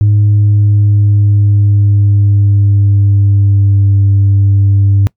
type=tone with pitch glide; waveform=sine; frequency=103.83 to 99.31 Hz; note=G#2 to G2; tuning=0 to +23 cents; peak=-3 dBFS; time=0.01-5.07 s; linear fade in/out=0 ms; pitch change=-77 cents; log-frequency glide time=0.15-3.97 s; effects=noise-tail reverb RT60 0.1 s tail -25 dB re dry + tanh soft clip ceiling -3 dBFS